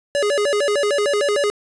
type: tone with vibrato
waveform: square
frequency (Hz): 487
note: B4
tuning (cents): -24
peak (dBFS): -17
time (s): 0.15-1.5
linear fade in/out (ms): 0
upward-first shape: square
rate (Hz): 6.6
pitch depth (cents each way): 280
effects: resampled to 22050 Hz + 9-bit

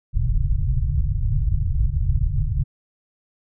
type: low-pass noise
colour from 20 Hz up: pink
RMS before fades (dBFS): -20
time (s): 0.13-2.64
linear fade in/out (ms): 20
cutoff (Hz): 150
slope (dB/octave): 96
effects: none

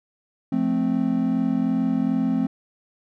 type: chord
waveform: triangle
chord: F major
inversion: none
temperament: equal with one note detuned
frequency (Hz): 174.61 / 219.1 / 261.6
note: F3 / A3 / C4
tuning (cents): 0 / -7 / 0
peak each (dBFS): -25 / -22 / -20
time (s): 0.52-2.47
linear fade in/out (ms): 5
effects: none

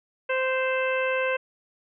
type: harmonic tone with a mistuned harmonic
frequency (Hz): 520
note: C5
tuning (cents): -11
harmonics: 1 / 2 / 3 / 4 / 5 / 6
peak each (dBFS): -25 / -32 / -30 / -34 / -31 / -44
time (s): 0.29-1.37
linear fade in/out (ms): 10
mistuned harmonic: 5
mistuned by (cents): +24
effects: none

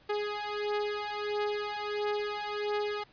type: beating tone pair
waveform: sawtooth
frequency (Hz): 415.3 / 416.8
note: G#4 / G#4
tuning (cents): 0 / +6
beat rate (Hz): 1.5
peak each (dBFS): -30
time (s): 0.09-3.04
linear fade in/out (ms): 10
effects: pink hiss -61 dBFS RMS until 3.12 s + resampled to 11025 Hz

